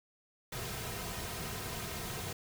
pink noise with comb filter, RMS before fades -40 dBFS, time 0.52-2.33 s, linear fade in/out 5 ms, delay 3.5 ms, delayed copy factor -0.6, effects none

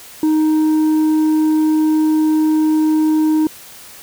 sine tone with tanh clipping, 311.1 Hz, D#4, in tune, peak -12 dBFS, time 0.23-3.47 s, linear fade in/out 2 ms, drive 4 dB, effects white hiss -38 dBFS RMS until 4.02 s

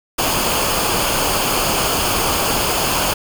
pink noise with comb filter, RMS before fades -18 dBFS, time 0.18-3.14 s, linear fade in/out 10 ms, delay 0.52 ms, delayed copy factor -0.55, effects none

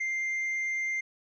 sine tone with tanh clipping, 2097 Hz, C7, 3 cents sharp, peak -29 dBFS, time 0-1.01 s, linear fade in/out 10 ms, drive 3 dB, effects resampled to 16000 Hz

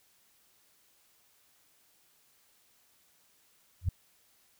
sine tone with exponential growth, 88.3 Hz, F2, 20 cents sharp, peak -22 dBFS, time 3.81-3.89 s, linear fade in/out 5 ms, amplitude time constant 17 ms, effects white hiss -67 dBFS RMS until 4.59 s

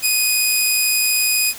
10% pulse tone with ADSR envelope, 2489 Hz, D#7, in tune, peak -4 dBFS, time 0.02-1.54 s, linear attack 38 ms, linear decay 7 ms, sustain -2 dB, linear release 51 ms, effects white hiss -35 dBFS RMS until 1.58 s

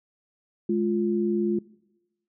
sine tone pair together, 210.3 / 348.7 Hz, G#3 / F4, +22 / -3 cents, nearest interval major sixth, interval 875 cents, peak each -24 dBFS, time 0.69-1.59 s, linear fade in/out 5 ms, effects noise-tail reverb RT60 1.0 s tail -22 dB re dry

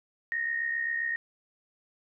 sine tone with amplitude modulation, 1856 Hz, A#6, 8 cents flat, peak -25 dBFS, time 0.32-1.16 s, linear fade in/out 0 ms, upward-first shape sine, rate 67.6 Hz, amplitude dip 60%, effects none

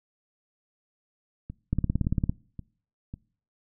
two click trains, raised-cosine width 5 ms, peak -24 / -12 dBFS, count 4 / 11, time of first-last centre 1.5-3.139 / 1.73-2.295 s, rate 1.83 / 17.7 Hz, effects noise-tail reverb RT60 0.5 s tail -23 dB re dry

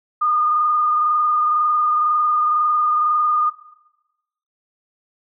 sine tone with frequency modulation, 1220 Hz, D#6, 34 cents flat, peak -15 dBFS, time 0.21-3.5 s, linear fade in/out 10 ms, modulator 22 Hz, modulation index 0.86, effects noise-tail reverb RT60 1.0 s tail -17 dB re dry

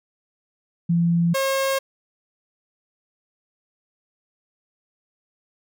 sine / sawtooth tone pair in turn, 170 / 539.7 Hz, F3 / C#5, -46 / -46 cents, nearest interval octave + minor sixth, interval 2000 cents, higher second, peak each -16 dBFS, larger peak neither, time 0.89-1.34 / 1.34-1.79 s, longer neither, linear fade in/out 10 ms, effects none

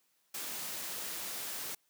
white noise, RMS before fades -40 dBFS, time 0.34-1.75 s, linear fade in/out 5 ms, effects white hiss -74 dBFS RMS until 1.89 s + high-pass 150 Hz 12 dB/octave

